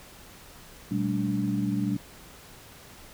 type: tone cluster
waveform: sine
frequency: 121.7 / 195 / 215.6 / 289.8 Hz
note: B2 / G3 / A3 / D4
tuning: -25 / -9 / -35 / -23 cents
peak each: -32 / -28 / -32 / -30 dBFS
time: 0.91-1.97 s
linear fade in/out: 5 ms
effects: pink hiss -49 dBFS RMS until 3.13 s

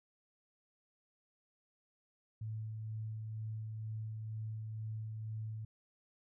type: tone with tremolo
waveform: sine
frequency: 109.5 Hz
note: A2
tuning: 8 cents flat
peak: -38 dBFS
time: 2.41-5.65 s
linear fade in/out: 5 ms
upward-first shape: sine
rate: 2.1 Hz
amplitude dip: 25%
effects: none

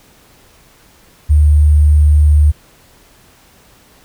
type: tone with sample-and-hold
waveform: sine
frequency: 74.7 Hz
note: D2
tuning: 30 cents sharp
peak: -5 dBFS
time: 1.29-2.52 s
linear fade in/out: 20 ms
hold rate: 8820 Hz
effects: pink hiss -47 dBFS RMS until 4.04 s

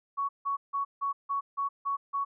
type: tone bursts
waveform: sine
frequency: 1116 Hz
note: C#6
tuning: 11 cents sharp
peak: -27 dBFS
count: 8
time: 0.17-2.25 s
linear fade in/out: 20 ms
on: 120 ms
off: 160 ms
effects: none

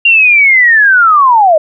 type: linear sweep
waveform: sine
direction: down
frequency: 2794 to 596 Hz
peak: -3 dBFS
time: 0.05-1.58 s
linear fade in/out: 5 ms
effects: none

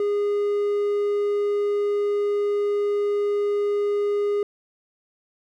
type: tone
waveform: triangle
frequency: 410.1 Hz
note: G#4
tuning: 22 cents flat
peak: -18 dBFS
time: 0-4.43 s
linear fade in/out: 2 ms
effects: none

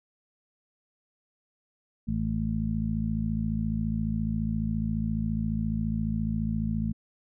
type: harmonic tone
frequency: 54.5 Hz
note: A1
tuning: 16 cents flat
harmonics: 1 / 2 / 3 / 4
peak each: -33 / -33 / -32 / -29 dBFS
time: 2.07-6.93 s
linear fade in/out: 20 ms
effects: none

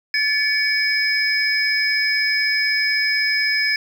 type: tone cluster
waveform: sine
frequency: 1734 / 2254 / 5090 Hz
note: A6 / C#7 / D#8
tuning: -26 / +28 / +39 cents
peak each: -21 dBFS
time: 0.14-3.76 s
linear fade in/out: 2 ms
effects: 7-bit

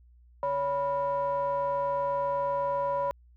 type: ring-modulated tone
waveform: triangle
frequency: 210 Hz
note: G#3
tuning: 19 cents sharp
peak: -21 dBFS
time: 0.43-3.11 s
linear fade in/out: 0 ms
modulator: 773 Hz
effects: added 60 Hz sine -54 dBFS peak until 3.36 s

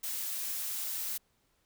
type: noise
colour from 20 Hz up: blue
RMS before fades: -36 dBFS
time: 0.03-1.18 s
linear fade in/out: 10 ms
effects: pink hiss -73 dBFS RMS until 1.65 s

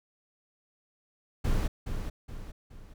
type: noise with echo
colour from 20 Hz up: brown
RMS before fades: -26 dBFS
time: 1.44-1.68 s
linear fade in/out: 10 ms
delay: 420 ms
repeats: 3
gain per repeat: -7 dB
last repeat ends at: 2.94 s
effects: none

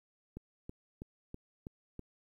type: click train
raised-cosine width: 3 ms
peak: -30 dBFS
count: 6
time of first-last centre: 0.37-1.993 s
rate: 3.08 Hz
effects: 11-bit

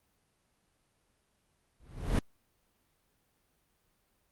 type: noise with exponential growth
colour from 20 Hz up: brown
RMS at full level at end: -22 dBFS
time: 1.8-2.19 s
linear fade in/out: 2 ms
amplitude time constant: 84 ms
effects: pink hiss -74 dBFS RMS until 4.31 s + Opus 32 kbps

